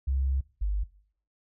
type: tone pair in turn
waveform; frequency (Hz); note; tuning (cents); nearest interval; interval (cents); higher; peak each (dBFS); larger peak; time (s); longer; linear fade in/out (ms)
sine; 66.9 / 50.12; C2 / G1; +39 / +39; perfect fourth; 500; first; -24; neither; 0.07-0.41 / 0.61-0.84; first; 10
effects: noise-tail reverb RT60 0.6 s tail -21 dB re dry